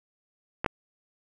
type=clicks; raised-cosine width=0.5 ms; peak=-12 / -9 dBFS; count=2; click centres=0.645 / 0.662 s; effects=none